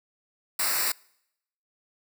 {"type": "noise with comb filter", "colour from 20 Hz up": "white", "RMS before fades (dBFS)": -26, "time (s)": [0.59, 0.92], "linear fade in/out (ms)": 5, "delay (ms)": 0.31, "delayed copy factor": -0.85, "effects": ["noise-tail reverb RT60 0.8 s tail -26 dB re dry"]}